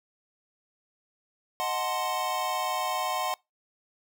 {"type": "chord", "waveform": "square", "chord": "D# diminished seventh", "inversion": "none", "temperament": "equal", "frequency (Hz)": [622.3, 740, 880, 1046.5], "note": ["D#5", "F#5", "A5", "C6"], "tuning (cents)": [0, 0, 0, 0], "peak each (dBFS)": [-37, -32, -37, -32], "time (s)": [1.6, 3.34], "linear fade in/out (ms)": 0, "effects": ["noise-tail reverb RT60 0.2 s tail -24 dB re dry"]}